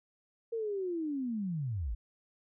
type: linear sweep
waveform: sine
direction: down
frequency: 466.2 to 44.95 Hz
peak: -32 dBFS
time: 0.52-1.95 s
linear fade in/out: 10 ms
effects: none